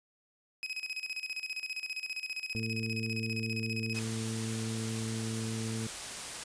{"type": "tone with tremolo", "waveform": "30% pulse", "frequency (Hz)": 2537, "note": "D#7", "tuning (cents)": 33, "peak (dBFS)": -31, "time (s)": [0.63, 3.99], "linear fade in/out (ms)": 0, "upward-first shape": "square", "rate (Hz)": 15, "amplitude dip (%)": 75}
{"type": "harmonic tone", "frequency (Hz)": 111.9, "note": "A2", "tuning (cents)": 30, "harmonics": [1, 2, 3, 4], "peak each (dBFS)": [-36, -37, -46, -45], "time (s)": [2.55, 5.87], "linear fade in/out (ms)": 0}
{"type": "noise", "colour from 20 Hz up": "white", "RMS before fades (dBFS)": -40, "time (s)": [3.94, 6.44], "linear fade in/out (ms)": 10}
{"effects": ["resampled to 22050 Hz"]}